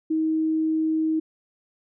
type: tone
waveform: sine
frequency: 316.7 Hz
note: D#4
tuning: 31 cents sharp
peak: -20 dBFS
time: 0.1-1.2 s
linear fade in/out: 10 ms
effects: none